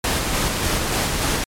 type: noise with tremolo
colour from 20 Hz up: pink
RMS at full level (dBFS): -20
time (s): 0.04-1.44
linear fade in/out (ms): 2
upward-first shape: square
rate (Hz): 3.4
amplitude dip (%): 25
effects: low-pass 12000 Hz 12 dB/octave + MP3 96 kbps